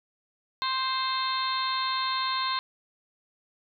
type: harmonic tone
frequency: 523.3 Hz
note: C5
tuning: in tune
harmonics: 2 / 3 / 4 / 5 / 6 / 7 / 8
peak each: -28 / -37 / -38 / -41 / -43 / -34 / -33 dBFS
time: 0.62-2.59 s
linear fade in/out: 0 ms
effects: none